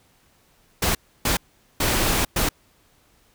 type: noise bursts at uneven times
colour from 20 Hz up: pink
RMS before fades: -21 dBFS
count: 4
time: 0.82-0.95 / 1.25-1.37 / 1.8-2.25 / 2.36-2.49 s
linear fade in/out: 5 ms
effects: pink hiss -60 dBFS RMS until 3.34 s